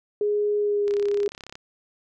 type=tone with pitch glide; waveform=sine; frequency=415.3 to 407.7 Hz; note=G#4 to G#4; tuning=0 to -32 cents; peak=-20 dBFS; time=0.21-1.28 s; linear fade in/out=2 ms; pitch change=-32 cents; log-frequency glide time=0.58-0.9 s
type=click train; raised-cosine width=0.2 ms; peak=-22 dBFS; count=24; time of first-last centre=0.88-1.554 s; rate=34.1 Hz
effects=none

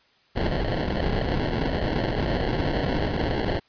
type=noise with sample-and-hold; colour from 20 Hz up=pink; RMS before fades=-25 dBFS; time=0.35-3.6 s; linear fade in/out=20 ms; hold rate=1225 Hz; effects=white hiss -61 dBFS RMS until 3.68 s + resampled to 11025 Hz

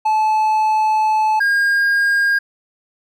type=tone pair in turn; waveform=triangle; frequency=866 / 1619.8 Hz; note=A5 / G#6; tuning=-28 / -44 cents; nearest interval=major seventh; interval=1084 cents; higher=second; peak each=-11 dBFS; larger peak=neither; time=0.05-1.4 / 1.4-2.39 s; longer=first; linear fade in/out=10 ms; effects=none

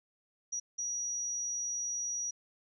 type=tone bursts at uneven times; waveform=sine; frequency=5790 Hz; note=F#8; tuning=38 cents flat; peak=-33 dBFS; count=2; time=0.52-0.6 / 0.78-2.31 s; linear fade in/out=10 ms; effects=none

